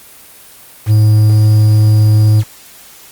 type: tone with quantisation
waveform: triangle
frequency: 107.2 Hz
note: A2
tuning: 45 cents flat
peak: -3 dBFS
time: 0.86-2.44 s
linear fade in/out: 50 ms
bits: 5
effects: white hiss -38 dBFS RMS until 3.11 s + Opus 32 kbps